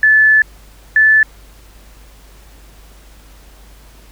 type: tone pair in turn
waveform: sine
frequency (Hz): 1738 / 1745.5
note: A6 / A6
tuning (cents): -22 / -14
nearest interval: unison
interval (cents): 8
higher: second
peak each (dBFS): -6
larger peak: neither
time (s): 0.03-0.42 / 0.96-1.23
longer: first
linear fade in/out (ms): 2
effects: added 50 Hz sine -40 dBFS peak until 4.11 s + pink hiss -46 dBFS RMS until 4.11 s